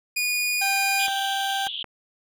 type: tone with pitch glide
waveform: sawtooth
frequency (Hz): 2453 to 2436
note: D#7 to D#7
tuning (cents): -25 to -37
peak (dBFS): -19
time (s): 0.16-1.07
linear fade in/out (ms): 10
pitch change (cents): -12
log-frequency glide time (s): 0.6-0.74
type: tone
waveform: 30% pulse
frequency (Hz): 784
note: G5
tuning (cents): 0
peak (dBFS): -22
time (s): 0.61-1.68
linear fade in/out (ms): 10
type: band-pass noise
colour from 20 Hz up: pink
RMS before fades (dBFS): -32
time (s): 0.99-1.83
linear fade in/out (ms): 5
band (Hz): 3000 to 3500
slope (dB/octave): 96
type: clicks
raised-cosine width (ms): 0.5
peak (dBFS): -23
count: 3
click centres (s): 1.082 / 1.669 / 1.843
effects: none